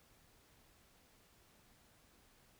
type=silence; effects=pink hiss -68 dBFS RMS until 2.59 s